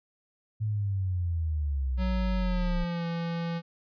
sine linear sweep, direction down, 109.5 to 32.05 Hz, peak -26 dBFS, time 0.6-2.85 s, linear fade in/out 20 ms
square tone with pitch glide, 185.9 to 168.51 Hz, F#3 to E3, +8 to +38 cents, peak -30 dBFS, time 1.97-3.62 s, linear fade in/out 50 ms, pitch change -170 cents, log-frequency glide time 2.37-3.06 s
effects resampled to 11025 Hz

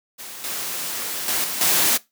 white noise with level steps, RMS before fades -36 / -28 / -22 / -27 / -18 dBFS, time 0.18-1.98 s, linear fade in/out 20 ms, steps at 0.44 / 1.28 / 1.44 / 1.61 s, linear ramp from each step 2 ms, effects noise-tail reverb RT60 0.2 s tail -20 dB re dry + high-pass 150 Hz 12 dB/octave

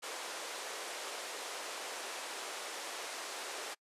pink band-pass noise, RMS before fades -43 dBFS, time 0.02-3.75 s, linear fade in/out 20 ms, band 420 to 10000 Hz, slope 24 dB/octave, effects noise-tail reverb RT60 0.1 s tail -26 dB re dry + resampled to 32000 Hz

